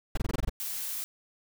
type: noise bursts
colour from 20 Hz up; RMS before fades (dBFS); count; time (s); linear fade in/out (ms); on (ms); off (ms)
brown; -27; 8; 0.15-0.496; 5; 24; 22
type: noise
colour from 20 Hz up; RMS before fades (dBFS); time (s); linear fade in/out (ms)
blue; -35; 0.6-1.04; 0
effects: none